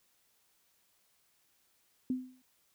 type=tone with exponential decay; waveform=sine; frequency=255.4 Hz; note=C4; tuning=42 cents flat; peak=-27 dBFS; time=2.1-2.42 s; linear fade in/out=2 ms; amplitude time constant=68 ms; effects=white hiss -72 dBFS RMS until 2.74 s